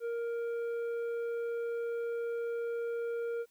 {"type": "tone with tanh clipping", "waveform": "triangle", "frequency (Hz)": 467.3, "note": "A#4", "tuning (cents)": 4, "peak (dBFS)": -34, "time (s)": [0, 3.46], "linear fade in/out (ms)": 50, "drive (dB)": 11, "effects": ["white hiss -71 dBFS RMS until 3.5 s"]}